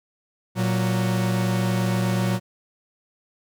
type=tone pair together; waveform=45% pulse; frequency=116.54 / 185 Hz; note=A#2 / F#3; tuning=0 / 0 cents; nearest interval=minor sixth; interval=800 cents; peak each=-23 dBFS; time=0.55-2.4 s; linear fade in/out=50 ms; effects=none